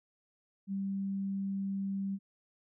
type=tone; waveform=sine; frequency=195.7 Hz; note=G3; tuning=3 cents flat; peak=-32 dBFS; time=0.67-2.19 s; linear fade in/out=50 ms; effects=none